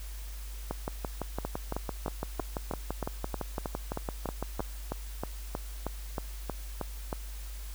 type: two click trains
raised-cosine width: 1 ms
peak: -18 / -18 dBFS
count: 24 / 19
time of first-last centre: 0.71-4.595 / 1.45-7.128 s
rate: 5.92 / 3.17 Hz
effects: added 50 Hz sine -38 dBFS peak until 7.74 s + white hiss -50 dBFS RMS until 7.74 s